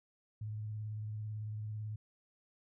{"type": "tone with vibrato", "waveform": "sine", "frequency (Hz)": 107.1, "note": "A2", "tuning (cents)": -46, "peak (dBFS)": -38, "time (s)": [0.41, 1.96], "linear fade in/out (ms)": 5, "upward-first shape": "sine", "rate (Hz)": 18, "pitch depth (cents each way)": 28, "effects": []}